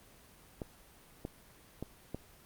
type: clicks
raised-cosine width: 2 ms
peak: -24 dBFS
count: 4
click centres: 0.618 / 1.251 / 1.826 / 2.146 s
effects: pink hiss -59 dBFS RMS until 2.45 s + Opus 24 kbps